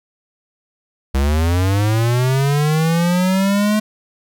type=linear sweep; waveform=square; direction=up; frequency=65.41 to 215.1 Hz; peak=-14 dBFS; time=1.14-3.8 s; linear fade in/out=10 ms; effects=9-bit